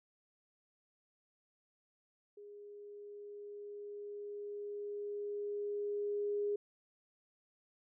sine tone with level ramp, 411 Hz, G#4, 18 cents flat, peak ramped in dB -50 to -32 dBFS, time 2.37-6.56 s, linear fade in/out 5 ms, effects none

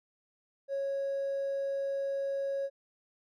triangle tone with hard clipping, 551 Hz, C#5, 11 cents flat, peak -30 dBFS, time 0.68-2.7 s, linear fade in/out 50 ms, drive 2 dB, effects none

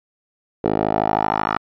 10% pulse tone with band-pass filter sweep, 53 Hz, G#1, 36 cents sharp, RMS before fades -20 dBFS, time 0.64-1.58 s, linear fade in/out 5 ms, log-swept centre 470 to 1200 Hz, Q 2.8, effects resampled to 11025 Hz

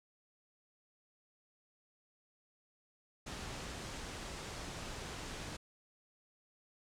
pink low-pass noise, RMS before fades -45 dBFS, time 3.26-5.57 s, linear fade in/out 10 ms, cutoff 8400 Hz, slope 24 dB/octave, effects none

